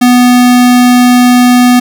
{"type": "tone", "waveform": "square", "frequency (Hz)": 246.9, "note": "B3", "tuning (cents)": 0, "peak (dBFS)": -3, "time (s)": [0.01, 1.8], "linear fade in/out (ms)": 10, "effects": []}